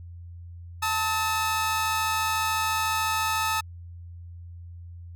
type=tone pair together; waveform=sawtooth; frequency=886 / 1282 Hz; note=A5 / E6; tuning=+12 / -49 cents; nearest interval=tritone; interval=639 cents; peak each=-23 dBFS; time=0.82-3.61 s; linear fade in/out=10 ms; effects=added 86 Hz sine -39 dBFS peak until 5.15 s